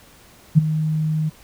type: tone with ADSR envelope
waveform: sine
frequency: 155.8 Hz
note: D#3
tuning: 3 cents sharp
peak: -5 dBFS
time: 0.55-1.3 s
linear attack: 30 ms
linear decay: 15 ms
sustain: -13 dB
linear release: 18 ms
effects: pink hiss -49 dBFS RMS until 1.43 s

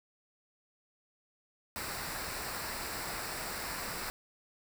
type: noise with comb filter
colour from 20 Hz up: pink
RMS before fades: -39 dBFS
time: 1.76-4.1 s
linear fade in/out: 0 ms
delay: 0.31 ms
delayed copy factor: -0.6
effects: none

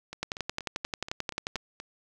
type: two click trains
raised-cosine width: 0.2 ms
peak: -22 / -13 dBFS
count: 8 / 16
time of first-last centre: 0.13-1.801 / 0.23-1.557 s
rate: 4.19 / 11.3 Hz
effects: none

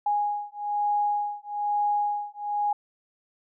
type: beating tone pair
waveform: sine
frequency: 826 / 827.1 Hz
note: G#5 / G#5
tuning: -10 / -7 cents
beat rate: 1.1 Hz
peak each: -27 dBFS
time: 0.06-2.73 s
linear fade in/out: 5 ms
effects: none

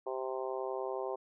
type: harmonic tone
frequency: 130.6 Hz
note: C3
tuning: 3 cents flat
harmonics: 3 / 4 / 5 / 6 / 7 / 8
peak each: -38 / -40 / -42 / -44 / -45 / -46 dBFS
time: 0.06-1.16 s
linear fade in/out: 10 ms
effects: none

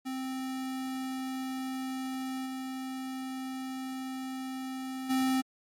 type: tone with level steps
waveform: square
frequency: 261.6 Hz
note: C4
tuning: in tune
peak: -34 / -36 / -26 dBFS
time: 0.05-5.42 s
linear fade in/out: 20 ms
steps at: 2.45 / 5.09 s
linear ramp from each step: 20 ms
effects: MP3 64 kbps

